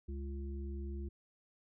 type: harmonic tone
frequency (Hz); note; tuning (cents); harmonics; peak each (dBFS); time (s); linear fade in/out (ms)
69.3; C#2; 0; 1 / 3 / 5; -39 / -49 / -49; 0.08-1.09; 10
effects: none